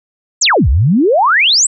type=exponential two-way sweep; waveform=sine; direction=down then up; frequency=8372 to 58.27 to 8372 Hz; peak=-7 dBFS; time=0.41-1.67 s; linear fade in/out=10 ms; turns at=0.69 s; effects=none